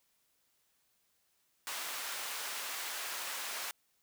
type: high-pass noise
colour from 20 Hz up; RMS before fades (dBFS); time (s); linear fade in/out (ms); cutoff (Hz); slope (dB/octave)
pink; -40; 1.67-3.71; 0; 980; 12
effects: white hiss -75 dBFS RMS until 4.02 s